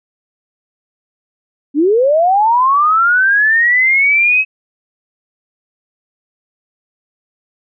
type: linear sweep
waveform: sine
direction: up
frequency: 270 to 2576 Hz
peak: -8 dBFS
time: 1.74-4.45 s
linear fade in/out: 50 ms
effects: none